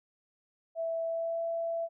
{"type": "tone with pitch glide", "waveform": "sine", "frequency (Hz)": [659.3, 667.3], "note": ["E5", "E5"], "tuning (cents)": [0, 21], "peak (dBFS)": -30, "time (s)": [0.75, 1.89], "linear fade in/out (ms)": 50, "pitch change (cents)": 21, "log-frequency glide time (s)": [1.04, 1.42], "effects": []}